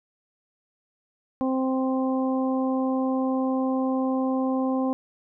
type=harmonic tone; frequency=261.6 Hz; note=C4; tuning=in tune; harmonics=1 / 2 / 3 / 4; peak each=-23 / -29 / -33 / -35 dBFS; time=1.41-4.93 s; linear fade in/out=0 ms; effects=none